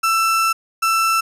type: tone pair in turn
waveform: 35% pulse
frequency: 1332 / 1332 Hz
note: E6 / E6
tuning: +18 / +18 cents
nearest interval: unison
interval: 0 cents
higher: neither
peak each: -13 dBFS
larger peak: neither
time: 0.03-0.53 / 0.82-1.21 s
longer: first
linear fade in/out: 10 ms
effects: resampled to 32000 Hz + 9-bit